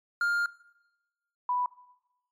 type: tone pair in turn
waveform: triangle / sine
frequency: 1406 / 988.8 Hz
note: F6 / B5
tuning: +11 / +2 cents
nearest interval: tritone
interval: 609 cents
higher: first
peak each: -22 / -25 dBFS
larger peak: first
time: 0.21-0.46 / 1.49-1.66 s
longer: first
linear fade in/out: 2 ms
effects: noise-tail reverb RT60 1.0 s tail -20 dB re dry + MP3 96 kbps